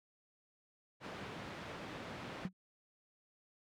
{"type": "band-pass noise", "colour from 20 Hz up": "pink", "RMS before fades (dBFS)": -47, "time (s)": [1, 2.49], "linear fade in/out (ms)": 50, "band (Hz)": [120, 2900], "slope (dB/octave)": 12}
{"type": "tone with exponential decay", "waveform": "sine", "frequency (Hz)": 185.2, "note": "F#3", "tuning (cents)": 2, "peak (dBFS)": -32, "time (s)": [2.45, 2.53], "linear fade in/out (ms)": 2, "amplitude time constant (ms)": 16}
{"effects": []}